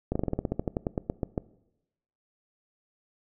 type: slowing click train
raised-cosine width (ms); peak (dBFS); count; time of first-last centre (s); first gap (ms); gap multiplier
2; -14; 17; 0.12-1.378; 35; 1.1
effects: noise-tail reverb RT60 0.9 s tail -20 dB re dry